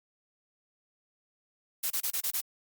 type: noise bursts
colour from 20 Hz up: blue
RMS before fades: -30 dBFS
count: 6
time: 1.83-2.41 s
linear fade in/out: 10 ms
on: 75 ms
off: 26 ms
effects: Opus 48 kbps